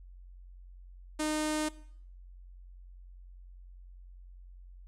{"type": "tone with low-pass filter", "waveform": "sawtooth", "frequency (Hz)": 306.7, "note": "D#4", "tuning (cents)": -25, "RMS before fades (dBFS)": -32, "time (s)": [1.19, 1.69], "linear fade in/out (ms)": 10, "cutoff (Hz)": 8900, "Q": 2.4, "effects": ["noise-tail reverb RT60 0.6 s tail -18 dB re dry", "added 45 Hz sine -48 dBFS peak until 4.87 s"]}